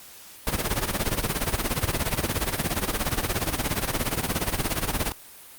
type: noise with tremolo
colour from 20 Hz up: pink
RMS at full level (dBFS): -23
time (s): 0.47-5.12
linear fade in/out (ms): 0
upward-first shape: sine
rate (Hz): 17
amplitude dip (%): 80
effects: white hiss -46 dBFS RMS until 5.58 s + Opus 48 kbps